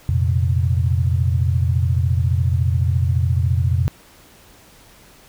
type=chord; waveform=sine; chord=F suspended fourth; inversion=none; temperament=equal; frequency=87.31 / 116.54 / 130.81 Hz; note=F2 / Bb2 / C3; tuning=0 / 0 / 0 cents; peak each=-17 / -21 / -21 dBFS; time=0.09-3.88 s; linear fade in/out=0 ms; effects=pink hiss -48 dBFS RMS until 5.28 s